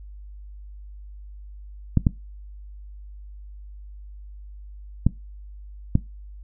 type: clicks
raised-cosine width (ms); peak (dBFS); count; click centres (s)
5; -4; 4; 1.973 / 2.068 / 5.066 / 5.954
effects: noise-tail reverb RT60 0.2 s tail -18 dB re dry + added 50 Hz sine -38 dBFS peak until 6.43 s